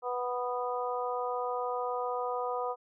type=harmonic tone; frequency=246.9 Hz; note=B3; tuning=in tune; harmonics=2 / 3 / 4 / 5; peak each=-34 / -36 / -37 / -38 dBFS; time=0.02-2.76 s; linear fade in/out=50 ms; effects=none